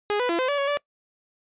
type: tone with pitch steps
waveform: sawtooth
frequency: 413.8 / 494.9 / 339.2 / 514 / 573 / 559 / 579 Hz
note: G#4 / B4 / E4 / C5 / D5 / C#5 / D5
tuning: -6 / +4 / +50 / -31 / -43 / +14 / -25 cents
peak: -18 dBFS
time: 0.1-0.772 s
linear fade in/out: 0 ms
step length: 96 ms
effects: noise-tail reverb RT60 0.1 s tail -23 dB re dry + resampled to 8000 Hz